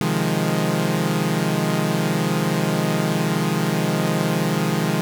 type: chord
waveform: sawtooth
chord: F minor seventh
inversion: second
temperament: equal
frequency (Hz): 130.81 / 155.56 / 174.61 / 207.7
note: C3 / Eb3 / F3 / Ab3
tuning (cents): 0 / 0 / 0 / 0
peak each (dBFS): -24 / -19 / -20 / -20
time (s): 0.01-5.01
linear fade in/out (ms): 0
effects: none